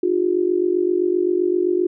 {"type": "tone with amplitude modulation", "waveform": "sine", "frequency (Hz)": 358.2, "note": "F4", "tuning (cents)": 44, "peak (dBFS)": -12, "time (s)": [0.03, 1.87], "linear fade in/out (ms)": 5, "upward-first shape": "sine", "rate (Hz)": 47.7, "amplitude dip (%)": 85, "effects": []}